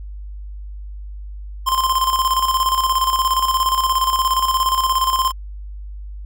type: tone with tremolo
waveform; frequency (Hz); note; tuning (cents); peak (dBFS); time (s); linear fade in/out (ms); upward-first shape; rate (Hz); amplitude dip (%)
square; 1046.5; C6; 0; -14; 1.66-5.32; 20; square; 17; 55
effects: added 50 Hz sine -29 dBFS peak until 6.25 s